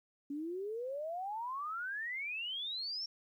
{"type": "exponential sweep", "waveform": "sine", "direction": "up", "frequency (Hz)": [277.2, 5550], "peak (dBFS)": -37, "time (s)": [0.3, 3.06], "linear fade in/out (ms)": 5, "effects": ["12-bit"]}